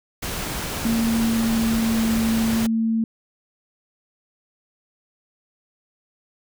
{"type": "noise", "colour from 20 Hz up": "pink", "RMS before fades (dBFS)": -28, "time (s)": [0.22, 2.67], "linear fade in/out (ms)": 10}
{"type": "tone with pitch glide", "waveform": "sine", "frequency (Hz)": [227.8, 225.1], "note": ["A#3", "A3"], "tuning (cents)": [-40, 40], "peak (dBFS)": -18, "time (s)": [0.85, 3.04], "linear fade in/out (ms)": 2, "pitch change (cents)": -20, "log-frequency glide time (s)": [1.16, 2.07]}
{"effects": []}